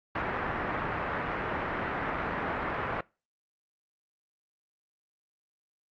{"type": "low-pass noise", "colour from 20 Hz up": "white", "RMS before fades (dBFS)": -32, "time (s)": [0.15, 3.01], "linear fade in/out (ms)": 5, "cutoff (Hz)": 1800, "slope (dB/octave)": 24, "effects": ["noise-tail reverb RT60 0.3 s tail -23 dB re dry", "Opus 48 kbps"]}